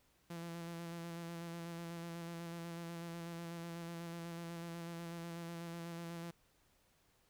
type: tone with vibrato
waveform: sawtooth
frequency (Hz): 169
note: E3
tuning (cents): +43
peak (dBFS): -40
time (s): 0.3-6.31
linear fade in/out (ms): 5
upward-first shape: square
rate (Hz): 8.1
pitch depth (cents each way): 18
effects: pink hiss -73 dBFS RMS until 7.29 s